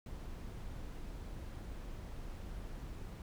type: noise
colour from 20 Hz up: brown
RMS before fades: -45 dBFS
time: 0.06-3.22 s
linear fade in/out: 2 ms
effects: none